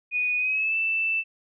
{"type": "tone with pitch glide", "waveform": "sine", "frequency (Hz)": [2474, 2652], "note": ["D#7", "E7"], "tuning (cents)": [-10, 10], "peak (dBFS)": -22, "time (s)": [0.11, 1.24], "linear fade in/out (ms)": 50, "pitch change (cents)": 120, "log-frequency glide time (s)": [0.37, 0.76], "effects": []}